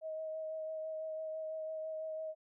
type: tone with vibrato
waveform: sine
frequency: 632 Hz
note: D#5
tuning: 27 cents sharp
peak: -38 dBFS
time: 0.01-2.35 s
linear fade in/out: 50 ms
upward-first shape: sine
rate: 6 Hz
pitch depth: 14 cents each way
effects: none